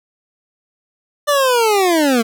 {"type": "linear sweep", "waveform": "25% pulse", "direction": "down", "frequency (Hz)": [595, 220], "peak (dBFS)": -8, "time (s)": [1.27, 2.23], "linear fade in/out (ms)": 20, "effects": []}